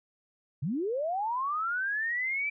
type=linear sweep; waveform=sine; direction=up; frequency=118.6 to 2345 Hz; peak=-28 dBFS; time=0.62-2.5 s; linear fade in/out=10 ms; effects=none